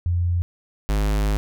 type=tone pair in turn; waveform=sine / square; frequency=87.31 / 51.57 Hz; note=F2 / G#1; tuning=0 / -11 cents; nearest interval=major sixth; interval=911 cents; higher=first; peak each=-18 / -19 dBFS; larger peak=first; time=0.06-0.42 / 0.89-1.37 s; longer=second; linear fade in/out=0 ms; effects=none